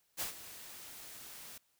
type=noise with ADSR envelope; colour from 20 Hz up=white; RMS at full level=-36 dBFS; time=0.17-1.58 s; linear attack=37 ms; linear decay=120 ms; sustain=-14 dB; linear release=5 ms; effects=white hiss -75 dBFS RMS until 1.79 s